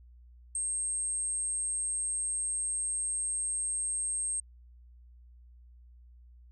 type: tone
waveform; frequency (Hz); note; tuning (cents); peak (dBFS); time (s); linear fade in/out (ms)
sine; 8460; C9; +18; -28; 0.55-4.4; 2
effects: tanh soft clip ceiling -28 dBFS + added 60 Hz sine -52 dBFS peak until 6.51 s